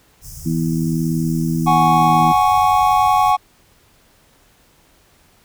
pink band-stop noise, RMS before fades -34 dBFS, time 0.21-3.35 s, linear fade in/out 50 ms, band 160 to 5100 Hz, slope 96 dB/octave
harmonic tone, 81 Hz, E2, 30 cents flat, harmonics 2 / 3 / 4, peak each -18 / -22 / -24 dBFS, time 0.45-2.33 s, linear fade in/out 20 ms
triangle chord, F# suspended second, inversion none, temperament equal, 740 / 830.6 / 1108.7 Hz, F#5 / G#5 / C#6, 0 / 0 / 0 cents, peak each -14 dBFS, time 1.66-3.37 s, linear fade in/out 20 ms
effects pink hiss -54 dBFS RMS until 5.44 s

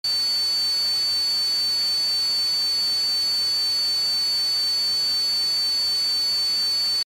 sine tone in noise, 4502 Hz, C#8, 26 cents sharp, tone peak -19 dBFS, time 0.04-7.03 s, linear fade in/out 5 ms, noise white, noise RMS -33 dBFS, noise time 0.04-7.03 s, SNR +11 dB, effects low-pass 10000 Hz 12 dB/octave + MP3 96 kbps

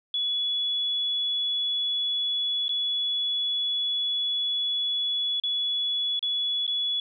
sine tone with dropouts, 3400 Hz, G#7, 40 cents sharp, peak -24 dBFS, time 0.14-7 s, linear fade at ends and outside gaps 2 ms, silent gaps 2.682-2.692 / 5.4-5.436 / 6.193-6.227 / 6.667-6.677 s, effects none

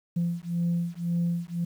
sine beating tone pair, 170.6 / 172.5 Hz, F3 / F3, -40 / -21 cents, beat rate 1.9 Hz, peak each -27 dBFS, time 0.16-1.65 s, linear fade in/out 10 ms, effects tanh soft clip ceiling -20 dBFS + 9-bit

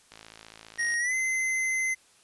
click train, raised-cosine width 0.2 ms, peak -28 dBFS, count 46, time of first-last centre 0.12-0.94 s, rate 54.9 Hz
square tone with pitch glide, 1877 to 2059 Hz, A#6 to C7, +11 to -28 cents, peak -26 dBFS, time 0.78-1.95 s, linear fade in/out 20 ms, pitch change +161 cents, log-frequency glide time 0.99-1.14 s
effects white hiss -60 dBFS RMS until 2.23 s + resampled to 24000 Hz

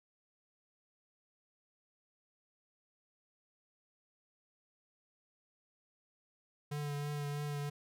square tone with vibrato, 145.7 Hz, D3, 13 cents flat, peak -37 dBFS, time 6.71-7.7 s, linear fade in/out 10 ms, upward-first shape triangle, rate 3.1 Hz, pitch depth 24 cents each way, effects none

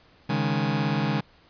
sawtooth chord, C# suspended second, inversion none, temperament just, 138.59 / 155.92 / 207.9 Hz, C#3 / D#3 / G#3, 0 / +4 / +2 cents, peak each -23 dBFS, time 0.29-1.21 s, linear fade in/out 10 ms, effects pink hiss -57 dBFS RMS until 1.49 s + resampled to 11025 Hz

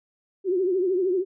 sine tone with vibrato, 370 Hz, F#4, in tune, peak -20 dBFS, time 0.44-1.25 s, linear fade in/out 50 ms, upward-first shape triangle, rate 13 Hz, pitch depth 120 cents each way, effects none

